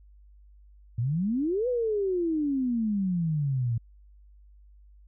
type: exponential two-way sweep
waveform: sine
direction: up then down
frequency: 110 to 508 to 112.2 Hz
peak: -24 dBFS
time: 0.98-3.78 s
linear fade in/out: 5 ms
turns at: 1.68 s
effects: added 50 Hz sine -51 dBFS peak until 5.07 s